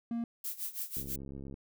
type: tone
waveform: triangle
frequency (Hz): 233.1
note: A#3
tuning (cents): 0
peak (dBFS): -30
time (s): 0.11-0.24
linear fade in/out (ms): 2
type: noise with tremolo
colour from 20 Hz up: violet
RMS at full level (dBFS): -36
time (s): 0.44-1.16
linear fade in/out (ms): 5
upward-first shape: sine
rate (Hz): 6.1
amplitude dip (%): 85
type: click train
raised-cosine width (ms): 3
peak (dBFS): -32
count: 40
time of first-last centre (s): 0.97-1.541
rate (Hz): 68.3
effects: none